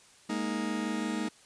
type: chord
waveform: 40% pulse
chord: Ab suspended second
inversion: none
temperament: just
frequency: 207.7 / 233.6 / 311.5 Hz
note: Ab3 / Bb3 / Eb4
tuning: 0 / +4 / +2 cents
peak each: -34 dBFS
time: 0.29-1.29 s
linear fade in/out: 10 ms
effects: white hiss -58 dBFS RMS until 1.45 s + resampled to 22050 Hz